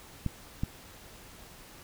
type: clicks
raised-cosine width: 5 ms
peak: -17 dBFS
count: 2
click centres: 0.263 / 0.635 s
effects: pink hiss -51 dBFS RMS until 1.83 s